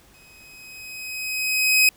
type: tone with exponential growth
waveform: sawtooth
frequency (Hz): 2528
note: D#7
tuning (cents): +27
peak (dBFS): -9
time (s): 0.14-1.89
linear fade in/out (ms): 2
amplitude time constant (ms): 380
effects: pink hiss -54 dBFS RMS until 1.96 s